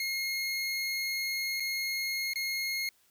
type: tone with dropouts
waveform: 25% pulse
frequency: 2150 Hz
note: C7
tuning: 47 cents sharp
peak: -27 dBFS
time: 0-2.89 s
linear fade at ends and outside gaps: 2 ms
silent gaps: 1.599-1.603 / 2.335-2.357 s
effects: white hiss -67 dBFS RMS until 3.1 s